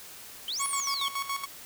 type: exponential two-way sweep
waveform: sine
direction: up then down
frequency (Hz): 2960 to 10360 to 3102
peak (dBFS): -30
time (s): 0.48-1.08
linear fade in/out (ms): 2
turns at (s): 0.66
type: tone with tremolo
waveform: sawtooth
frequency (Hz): 1108.7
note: C#6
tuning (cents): 0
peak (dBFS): -25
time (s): 0.59-1.46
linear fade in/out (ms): 20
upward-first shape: square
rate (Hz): 7.1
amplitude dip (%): 70
effects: white hiss -46 dBFS RMS until 1.65 s